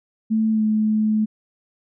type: tone with pitch glide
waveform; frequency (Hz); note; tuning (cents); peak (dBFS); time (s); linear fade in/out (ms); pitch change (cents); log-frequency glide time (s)
sine; 220 to 215.6; A3 to A3; 0 to -35; -16; 0.3-1.26; 20; -35; 0.51-0.63
effects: none